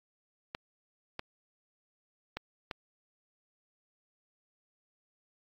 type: clicks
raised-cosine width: 0.3 ms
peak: -20 dBFS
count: 4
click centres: 0.549 / 1.194 / 2.37 / 2.712 s
effects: AAC 48 kbps